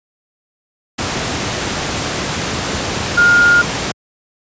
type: tone in noise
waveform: sine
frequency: 1418 Hz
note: F6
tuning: 26 cents sharp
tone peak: -7 dBFS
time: 3.17-3.62 s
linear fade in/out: 10 ms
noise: pink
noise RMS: -19 dBFS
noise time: 0.98-3.92 s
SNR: +9 dB
effects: high-pass 80 Hz 12 dB/octave + resampled to 16000 Hz